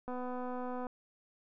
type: click train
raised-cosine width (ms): 1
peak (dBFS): -28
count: 198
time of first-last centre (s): 0.08-0.868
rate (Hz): 250
effects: none